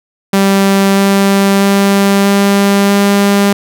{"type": "tone with pitch steps", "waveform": "sawtooth", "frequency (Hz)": [196, 197.14, 198.28, 199.43, 200.6], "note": ["G3", "G3", "G3", "G3", "G3"], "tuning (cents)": [0, 10, 20, 30, 40], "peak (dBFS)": -3, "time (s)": [0.33, 3.53], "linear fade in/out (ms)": 5, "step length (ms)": 640, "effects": []}